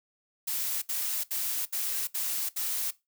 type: noise bursts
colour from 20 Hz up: blue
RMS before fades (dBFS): -31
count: 6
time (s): 0.47-2.91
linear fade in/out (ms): 10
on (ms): 350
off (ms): 68
effects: noise-tail reverb RT60 0.2 s tail -18 dB re dry